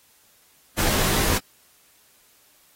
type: noise with comb filter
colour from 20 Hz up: pink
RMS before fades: -22 dBFS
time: 0.77-1.39 s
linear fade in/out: 20 ms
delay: 17 ms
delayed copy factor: -0.65
effects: white hiss -58 dBFS RMS until 2.75 s + AAC 48 kbps